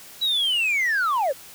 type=linear sweep; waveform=sine; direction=down; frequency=3951 to 495.8 Hz; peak=-17 dBFS; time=0.21-1.33 s; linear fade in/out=20 ms; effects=tanh soft clip ceiling -18 dBFS + white hiss -44 dBFS RMS until 1.54 s